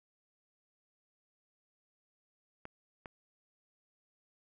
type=clicks; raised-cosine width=0.5 ms; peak=-29 dBFS; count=2; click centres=2.654 / 3.058 s; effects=none